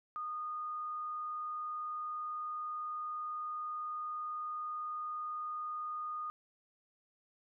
sine tone, 1229 Hz, D#6, 22 cents flat, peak -37 dBFS, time 0.16-6.3 s, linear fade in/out 0 ms, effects none

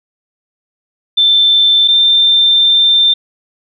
sine tone pair in turn, 3548 / 3579 Hz, A7 / A7, +14 / +29 cents, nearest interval unison, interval 15 cents, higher second, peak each -6 dBFS, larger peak neither, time 1.17-1.88 / 1.88-3.14 s, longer second, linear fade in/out 10 ms, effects none

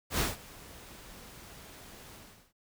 pink noise with ADSR envelope, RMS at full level -28 dBFS, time 0.1-2.53 s, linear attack 91 ms, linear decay 170 ms, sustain -22 dB, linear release 390 ms, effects none

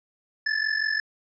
square ring-modulated tone, 1741 Hz, A6, 19 cents flat, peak -21 dBFS, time 0.46-1 s, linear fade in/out 2 ms, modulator 22.8 Hz, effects resampled to 16000 Hz

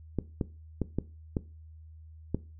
clicks, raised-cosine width 3 ms, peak -15 dBFS, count 6, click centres 0.187 / 0.412 / 0.817 / 0.986 / 1.368 / 2.346 s, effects noise-tail reverb RT60 0.3 s tail -18 dB re dry + added 79 Hz sine -47 dBFS peak until 2.59 s

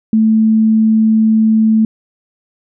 sine tone, 220 Hz, A3, in tune, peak -7 dBFS, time 0.13-1.85 s, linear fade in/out 2 ms, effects none

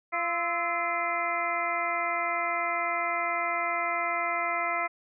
harmonic tone with a mistuned harmonic, 343.7 Hz, F4, 28 cents flat, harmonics 1 / 2 / 3 / 4 / 5 / 6 / 7, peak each -43 / -32 / -34 / -32 / -43 / -31 / -39 dBFS, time 0.12-4.88 s, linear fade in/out 20 ms, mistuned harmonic 4, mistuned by -77 cents, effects none

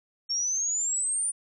sine exponential sweep, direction up, 5440 to 9397 Hz, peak -25 dBFS, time 0.29-1.32 s, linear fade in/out 20 ms, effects none

